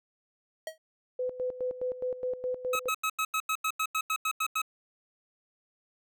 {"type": "tone with exponential decay", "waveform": "square", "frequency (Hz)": 637, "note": "D#5", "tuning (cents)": 41, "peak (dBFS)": -31, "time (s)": [0.67, 0.78], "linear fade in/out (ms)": 2, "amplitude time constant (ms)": 23}
{"type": "tone with tremolo", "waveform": "sine", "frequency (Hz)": 504, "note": "B4", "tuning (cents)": 35, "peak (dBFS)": -28, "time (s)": [1.19, 2.89], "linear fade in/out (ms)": 5, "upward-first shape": "square", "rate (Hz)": 4.8, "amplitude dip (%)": 75}
{"type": "tone bursts", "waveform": "25% pulse", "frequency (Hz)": 1282, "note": "E6", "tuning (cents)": -49, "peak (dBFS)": -23, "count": 13, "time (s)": [2.73, 4.618], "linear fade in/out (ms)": 5, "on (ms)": 64, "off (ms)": 88}
{"effects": []}